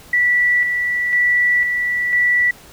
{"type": "tone with tremolo", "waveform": "sine", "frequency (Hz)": 1957, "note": "B6", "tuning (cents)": -16, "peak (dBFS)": -12, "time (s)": [0.13, 2.51], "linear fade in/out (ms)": 5, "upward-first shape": "square", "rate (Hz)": 1, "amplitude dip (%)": 40, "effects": ["pink hiss -43 dBFS RMS until 2.72 s"]}